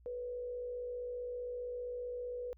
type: tone with frequency modulation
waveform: sine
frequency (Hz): 491.2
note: B4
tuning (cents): -9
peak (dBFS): -38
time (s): 0.06-2.53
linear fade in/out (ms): 0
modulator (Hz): 55.3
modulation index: 0.32
effects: added 60 Hz sine -59 dBFS peak until 2.57 s